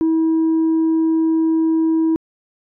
sine tone, 322.8 Hz, E4, 36 cents flat, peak -11 dBFS, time 0.01-2.16 s, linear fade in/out 0 ms, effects tanh soft clip ceiling -12 dBFS

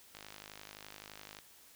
click train, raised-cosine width 0.2 ms, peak -30 dBFS, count 65, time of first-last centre 0.15-1.388 s, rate 51.7 Hz, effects white hiss -60 dBFS RMS until 1.75 s

